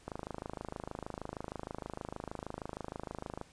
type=click train; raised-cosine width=1 ms; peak=-25 dBFS; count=89; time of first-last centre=0.08-3.413 s; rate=26.4 Hz; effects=pink hiss -61 dBFS RMS until 3.52 s + resampled to 22050 Hz